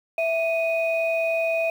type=tone pair together; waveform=sine; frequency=659.3 / 2489 Hz; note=E5 / D#7; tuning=0 / 0 cents; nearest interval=octave + major seventh; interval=2300 cents; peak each=-21 / -26 dBFS; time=0.18-1.7 s; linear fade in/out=2 ms; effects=tanh soft clip ceiling -13 dBFS + 8-bit